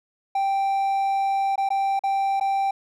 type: tone with dropouts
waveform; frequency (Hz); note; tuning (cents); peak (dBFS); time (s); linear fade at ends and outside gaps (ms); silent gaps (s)
triangle; 784; G5; 0; -18; 0.35-2.71; 5; 1.558-1.578 / 1.69-1.703 / 1.993-2.036 / 2.399-2.409
effects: none